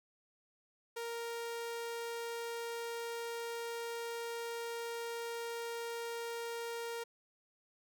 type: tone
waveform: sawtooth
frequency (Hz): 466.2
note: A#4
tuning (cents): 0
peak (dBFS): -35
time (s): 0.96-7.04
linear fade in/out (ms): 10
effects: none